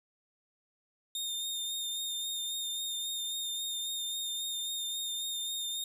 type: tone with vibrato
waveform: sawtooth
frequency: 3654 Hz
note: A#7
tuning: 35 cents flat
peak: -31 dBFS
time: 1.15-5.84 s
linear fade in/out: 2 ms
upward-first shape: sine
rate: 3.7 Hz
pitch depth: 22 cents each way
effects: none